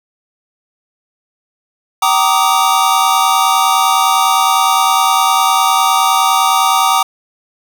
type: chord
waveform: square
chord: Eb major seventh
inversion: first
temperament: equal with one note detuned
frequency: 768.3 / 932.3 / 1174.7 / 1244.5 Hz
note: G5 / Bb5 / D6 / Eb6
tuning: -35 / 0 / 0 / 0 cents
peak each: -16 dBFS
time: 2.02-7.03 s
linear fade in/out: 5 ms
effects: none